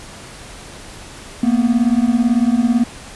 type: beating tone pair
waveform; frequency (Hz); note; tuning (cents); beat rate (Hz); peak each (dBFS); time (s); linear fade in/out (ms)
triangle; 228.4 / 246.4; A#3 / B3; -35 / -4; 18; -13; 1.43-2.84; 5
effects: pink hiss -36 dBFS RMS until 3.15 s + resampled to 24000 Hz